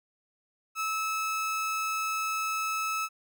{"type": "tone", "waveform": "30% pulse", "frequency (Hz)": 1300, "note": "E6", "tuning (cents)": -24, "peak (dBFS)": -26, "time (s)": [0.75, 3.09], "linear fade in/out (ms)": 50, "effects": []}